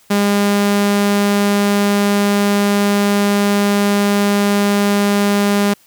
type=tone; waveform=sawtooth; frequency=202.9 Hz; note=G#3; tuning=40 cents flat; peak=-8 dBFS; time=0.1-5.74 s; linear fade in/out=10 ms; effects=white hiss -51 dBFS RMS until 5.86 s